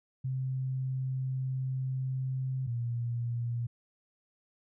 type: tone pair in turn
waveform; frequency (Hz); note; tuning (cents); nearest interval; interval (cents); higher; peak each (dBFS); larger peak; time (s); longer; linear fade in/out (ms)
sine; 130.81 / 118.78; C3 / A#2; 0 / +33; major second; 167; first; -30 / -30; neither; 0.24-2.67 / 2.67-3.67; first; 10
effects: none